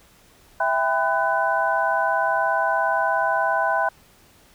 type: tone cluster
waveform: sine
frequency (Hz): 657 / 794 / 1005 / 1501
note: E5 / G5 / B5 / F#6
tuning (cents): -6 / +22 / +30 / +24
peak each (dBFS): -24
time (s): 0.6-3.89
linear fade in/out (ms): 5
effects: pink hiss -54 dBFS RMS until 4.54 s